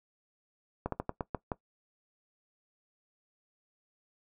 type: slowing click train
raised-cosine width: 1 ms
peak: -18 dBFS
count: 7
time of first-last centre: 0.86-1.518 s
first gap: 63 ms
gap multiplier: 1.22
effects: noise-tail reverb RT60 0.1 s tail -18 dB re dry